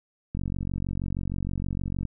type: click train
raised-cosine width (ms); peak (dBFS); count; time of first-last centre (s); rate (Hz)
5; -18; 80; 0.35-2.053; 46.4
effects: none